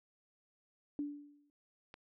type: tone with exponential decay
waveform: sine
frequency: 290.4 Hz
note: D4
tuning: 19 cents flat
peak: -33 dBFS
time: 0.99-1.5 s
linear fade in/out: 1 ms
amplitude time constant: 110 ms
type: click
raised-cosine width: 0.3 ms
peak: -34 dBFS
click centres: 1.941 s
effects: none